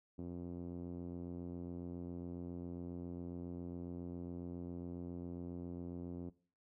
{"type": "tone with low-pass filter", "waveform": "5% pulse", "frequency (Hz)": 87.31, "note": "F2", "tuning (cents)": 0, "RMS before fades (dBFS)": -45, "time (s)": [0.18, 6.3], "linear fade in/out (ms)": 10, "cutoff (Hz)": 270, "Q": 1.5, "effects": ["noise-tail reverb RT60 0.4 s tail -19 dB re dry"]}